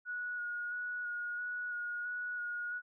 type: tone with vibrato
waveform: sine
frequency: 1453 Hz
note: F#6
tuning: 32 cents flat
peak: -36 dBFS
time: 0.05-2.82 s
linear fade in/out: 50 ms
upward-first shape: square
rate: 1.5 Hz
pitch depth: 14 cents each way
effects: none